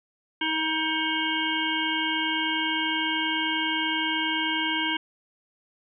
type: harmonic tone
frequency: 316.5 Hz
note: D#4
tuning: 30 cents sharp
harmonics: 1 / 3 / 5 / 7 / 9 / 10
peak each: -31 / -31 / -31 / -31 / -31 / -31 dBFS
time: 0.41-4.97 s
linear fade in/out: 5 ms
effects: none